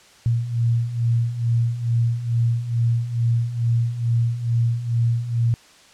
sine beating tone pair, 115.6 / 117.9 Hz, A#2 / A#2, -14 / +20 cents, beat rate 2.3 Hz, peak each -24 / -19 dBFS, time 0.26-5.54 s, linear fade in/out 0 ms, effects white hiss -50 dBFS RMS until 5.93 s + low-pass 7000 Hz 12 dB/octave

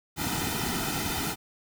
pink noise with comb filter, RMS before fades -30 dBFS, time 0.16-1.36 s, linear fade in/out 50 ms, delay 1.8 ms, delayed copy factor -0.8, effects none

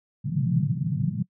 white band-pass noise, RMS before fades -25 dBFS, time 0.24-1.23 s, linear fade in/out 10 ms, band 120 to 180 Hz, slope 48 dB/octave, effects noise-tail reverb RT60 0.1 s tail -22 dB re dry

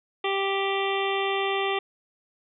harmonic tone, 392 Hz, G4, in tune, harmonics 1 / 2 / 3 / 5 / 6 / 7 / 8 / 9, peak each -27 / -30 / -32 / -34 / -35 / -35 / -36 / -37 dBFS, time 0.24-1.79 s, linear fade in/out 5 ms, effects none

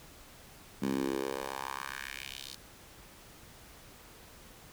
10% pulse tone with high-pass filter sweep, 67.3 Hz, C2, 49 cents sharp, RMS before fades -37 dBFS, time 0.82-2.55 s, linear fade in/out 5 ms, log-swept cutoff 200 to 4300 Hz, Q 2.4, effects pink hiss -54 dBFS RMS until 4.72 s

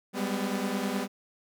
sawtooth tone cluster, 193.9 / 203.5 / 250.3 Hz, G3 / G#3 / B3, -19 / -35 / +23 cents, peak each -29 dBFS, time 0.13-1.08 s, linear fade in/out 50 ms, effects none

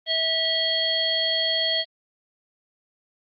harmonic tone with a mistuned harmonic, 651 Hz, E5, 22 cents flat, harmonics 1 / 3 / 5 / 7, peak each -29 / -30 / -23 / -27 dBFS, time 0.06-1.85 s, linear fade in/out 50 ms, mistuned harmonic 7, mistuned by -64 cents, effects Opus 24 kbps

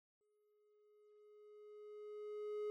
triangle tone with exponential growth, 420.1 Hz, G#4, 20 cents sharp, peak -37 dBFS, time 0.21-2.7 s, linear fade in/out 0 ms, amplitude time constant 540 ms, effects none

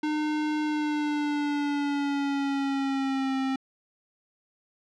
square tone with pitch glide, 303.8 to 266 Hz, D#4 to C4, -41 to +29 cents, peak -26 dBFS, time 0.03-3.56 s, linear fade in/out 5 ms, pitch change -230 cents, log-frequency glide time 0.63-3.37 s, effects low-pass 4000 Hz 12 dB/octave

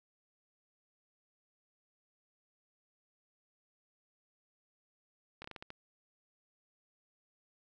slowing click train, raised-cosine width 0.3 ms, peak -29 dBFS, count 7, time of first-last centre 5.42-5.704 s, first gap 24 ms, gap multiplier 1.27, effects none

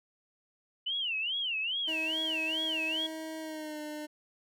sine tone with vibrato, 2916 Hz, F#7, 26 cents flat, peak -30 dBFS, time 0.86-3.07 s, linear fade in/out 10 ms, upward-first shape sine, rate 2.4 Hz, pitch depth 230 cents each way
25% pulse tone with pitch glide, 317.9 to 301.8 Hz, D#4 to D4, +37 to +47 cents, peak -34 dBFS, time 1.87-4.07 s, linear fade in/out 20 ms, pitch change -90 cents, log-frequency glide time 3.4-3.8 s
effects none

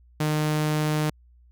sawtooth tone, 152.7 Hz, D#3, 32 cents flat, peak -18 dBFS, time 0.2-1.1 s, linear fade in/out 5 ms, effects added 60 Hz sine -52 dBFS peak until 1.51 s

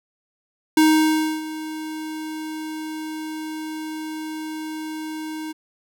square tone with ADSR envelope, 312.6 Hz, D#4, 8 cents sharp, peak -12 dBFS, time 0.77-5.53 s, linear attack 4 ms, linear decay 640 ms, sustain -17 dB, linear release 19 ms, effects none

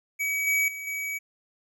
square tone with level steps, 2273 Hz, C#7, 43 cents sharp, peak -26 / -22 / -35 / -30 dBFS, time 0.19-1.19 s, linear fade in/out 20 ms, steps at 0.47 / 0.68 / 0.87 s, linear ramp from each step 2 ms, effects none

